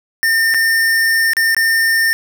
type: tone with dropouts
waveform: square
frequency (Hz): 1811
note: A6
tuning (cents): +49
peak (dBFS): -12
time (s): 0.23-2.13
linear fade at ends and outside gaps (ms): 0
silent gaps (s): 0.54-0.545 / 1.334-1.368 / 1.547-1.566
effects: none